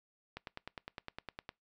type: click train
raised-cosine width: 0.3 ms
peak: -26 dBFS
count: 12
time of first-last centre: 0.37-1.491 s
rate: 9.81 Hz
effects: noise-tail reverb RT60 0.2 s tail -24 dB re dry